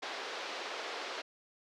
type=band-pass noise; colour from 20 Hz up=pink; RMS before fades=-41 dBFS; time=0.02-1.22 s; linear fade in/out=10 ms; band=410 to 5000 Hz; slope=24 dB/octave; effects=none